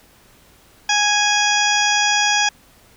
harmonic tone with a mistuned harmonic, 829 Hz, G#5, 3 cents flat, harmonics 1 / 2 / 3 / 4 / 6 / 7 / 8, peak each -20 / -20 / -22 / -22 / -24 / -24 / -28 dBFS, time 0.89-2.49 s, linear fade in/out 5 ms, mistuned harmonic 8, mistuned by +19 cents, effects pink hiss -51 dBFS RMS until 2.96 s

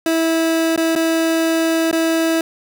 30% pulse tone with dropouts, 326.4 Hz, E4, 17 cents flat, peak -12 dBFS, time 0.06-2.41 s, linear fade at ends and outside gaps 2 ms, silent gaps 0.762-0.776 / 0.953-0.96 / 1.913-1.928 s, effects none

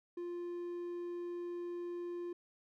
triangle tone, 349.2 Hz, F4, in tune, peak -37 dBFS, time 0.17-2.33 s, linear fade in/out 5 ms, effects none

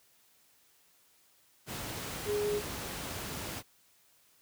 sine tone in noise, 415.3 Hz, G#4, in tune, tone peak -29 dBFS, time 2.25-2.62 s, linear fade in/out 50 ms, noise pink, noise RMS -39 dBFS, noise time 1.66-3.63 s, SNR +7 dB, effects white hiss -66 dBFS RMS until 4.41 s + high-pass 60 Hz 12 dB/octave

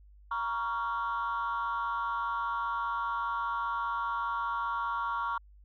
sine tone cluster, 941 / 1121 / 1386 Hz, A#5 / C#6 / F6, +16 / +19 / -14 cents, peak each -33 / -32 / -34 dBFS, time 0.31-5.38 s, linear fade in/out 5 ms, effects tanh soft clip ceiling -25 dBFS + added 50 Hz sine -53 dBFS peak until 5.64 s

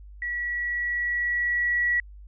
sine tone with level ramp, 1934 Hz, B6, 37 cents flat, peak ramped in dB -27 to -20 dBFS, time 0.22-2 s, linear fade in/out 2 ms, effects added 50 Hz sine -42 dBFS peak until 2.27 s

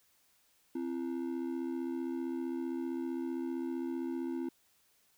triangle ring-modulated tone, 299.5 Hz, D4, 34 cents sharp, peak -29 dBFS, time 0.75-4.49 s, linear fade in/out 5 ms, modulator 37.7 Hz, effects white hiss -70 dBFS RMS until 5.17 s

